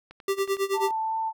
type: click train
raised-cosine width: 0.3 ms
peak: -29 dBFS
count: 6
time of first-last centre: 0.11-0.569 s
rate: 10.9 Hz
type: tone with tremolo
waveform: square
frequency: 392 Hz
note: G4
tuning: in tune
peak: -22 dBFS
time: 0.28-0.91 s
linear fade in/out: 2 ms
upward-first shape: sine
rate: 9.3 Hz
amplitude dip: 90%
type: tone with vibrato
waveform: sine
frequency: 887 Hz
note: A5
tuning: 14 cents sharp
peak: -25 dBFS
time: 0.73-1.33 s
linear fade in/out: 50 ms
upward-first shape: triangle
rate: 2.7 Hz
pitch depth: 11 cents each way
effects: none